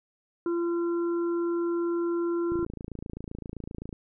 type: harmonic tone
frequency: 342.2 Hz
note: F4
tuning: 35 cents flat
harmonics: 1 / 3 / 4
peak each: -25 / -42 / -41 dBFS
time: 0.46-2.65 s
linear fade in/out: 2 ms
type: click train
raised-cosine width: 3 ms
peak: -24 dBFS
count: 40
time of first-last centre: 2.52-3.928 s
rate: 27.7 Hz
effects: none